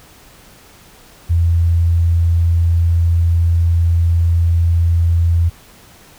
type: tone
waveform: sine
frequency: 84.5 Hz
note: E2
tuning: 43 cents sharp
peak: -10 dBFS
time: 1.29-5.5 s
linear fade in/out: 20 ms
effects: pink hiss -44 dBFS RMS until 6.18 s